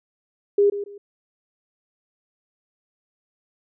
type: tone with echo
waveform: sine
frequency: 405.5 Hz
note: G#4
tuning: 41 cents flat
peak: -13 dBFS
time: 0.58-0.7 s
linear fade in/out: 5 ms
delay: 140 ms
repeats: 2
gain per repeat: -12 dB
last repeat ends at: 0.98 s
effects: none